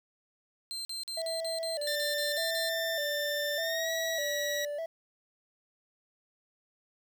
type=tone bursts; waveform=35% pulse; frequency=4134 Hz; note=C8; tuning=22 cents flat; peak=-34 dBFS; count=11; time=0.71-2.69 s; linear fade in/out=0 ms; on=140 ms; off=44 ms
type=tone with vibrato; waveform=triangle; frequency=619 Hz; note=D#5; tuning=9 cents flat; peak=-31 dBFS; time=1.17-4.86 s; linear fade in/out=5 ms; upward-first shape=square; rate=0.83 Hz; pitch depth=100 cents each way
type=tone with pitch glide; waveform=20% pulse; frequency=1788 to 1927.4 Hz; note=A6 to B6; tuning=+27 to -43 cents; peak=-27 dBFS; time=1.87-4.65 s; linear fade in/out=2 ms; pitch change=+130 cents; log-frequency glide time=3.59-3.9 s
effects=10-bit